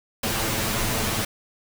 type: noise with comb filter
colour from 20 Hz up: pink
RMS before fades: -25 dBFS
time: 0.23-1.25 s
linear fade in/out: 5 ms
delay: 9 ms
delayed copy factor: +0.9
effects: none